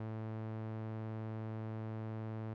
sawtooth tone with low-pass filter, 110.1 Hz, A2, 2 cents sharp, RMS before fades -42 dBFS, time 0-2.54 s, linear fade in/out 5 ms, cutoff 1600 Hz, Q 0.51, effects none

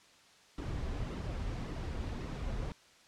brown noise with flanger, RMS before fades -38 dBFS, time 0.58-2.72 s, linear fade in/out 2 ms, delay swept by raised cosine 1.2 to 6.8 ms, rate 1.8 Hz, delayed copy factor -0.5, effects white hiss -61 dBFS RMS until 3.07 s + low-pass 6000 Hz 12 dB/octave

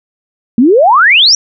sine exponential sweep, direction up, 220 to 5920 Hz, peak -3 dBFS, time 0.58-1.35 s, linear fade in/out 2 ms, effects none

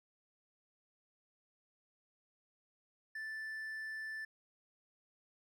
triangle tone, 1760 Hz, A6, in tune, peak -39 dBFS, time 3.15-4.25 s, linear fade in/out 5 ms, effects none

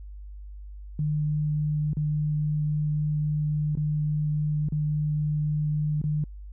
sine tone with dropouts, 150.6 Hz, D3, 44 cents sharp, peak -23 dBFS, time 0.99-6.24 s, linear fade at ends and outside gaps 2 ms, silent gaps 1.933-1.969 / 3.753-3.772 / 4.687-4.722 / 6.016-6.039 s, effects added 50 Hz sine -38 dBFS peak until 6.52 s

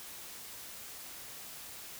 silence, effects white hiss -47 dBFS RMS until 1.99 s

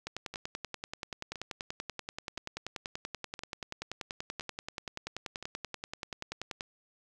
two click trains, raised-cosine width 0.2 ms, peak -24 / -20 dBFS, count 6 / 69, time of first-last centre 0.34-5.426 / 0.07-6.608 s, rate 0.983 / 10.4 Hz, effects none

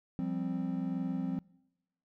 triangle chord, F suspended second, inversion none, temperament just, 174.61 / 196.44 / 261.9 Hz, F3 / G3 / C4, 0 / +4 / +2 cents, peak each -34 / -36 / -33 dBFS, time 0.19-1.39 s, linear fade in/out 0 ms, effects noise-tail reverb RT60 1.0 s tail -25 dB re dry

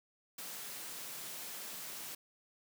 white high-pass noise, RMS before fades -45 dBFS, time 0.38-2.15 s, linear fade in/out 5 ms, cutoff 120 Hz, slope 48 dB/octave, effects none

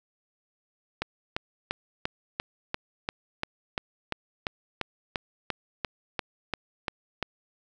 click train, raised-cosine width 0.3 ms, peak -12 dBFS, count 19, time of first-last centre 1.02-7.227 s, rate 2.9 Hz, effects none

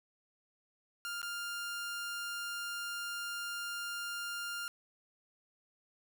sawtooth tone with dropouts, 1400 Hz, F6, 4 cents sharp, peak -34 dBFS, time 1.05-4.68 s, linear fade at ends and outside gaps 0 ms, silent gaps 1.217-1.229 s, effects none

